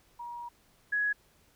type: tone pair in turn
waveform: sine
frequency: 953 / 1674.7 Hz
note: A#5 / G#6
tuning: +38 / +14 cents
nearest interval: minor seventh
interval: 976 cents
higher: second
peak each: -38 / -26 dBFS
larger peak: second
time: 0.19-0.49 / 0.92-1.13 s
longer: first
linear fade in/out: 10 ms
effects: pink hiss -65 dBFS RMS until 1.55 s